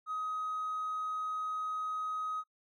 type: tone with hard clipping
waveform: sine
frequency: 1260 Hz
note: D#6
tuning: 21 cents sharp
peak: -34 dBFS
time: 0.06-2.44 s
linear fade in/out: 50 ms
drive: 1 dB
effects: noise-tail reverb RT60 0.1 s tail -25 dB re dry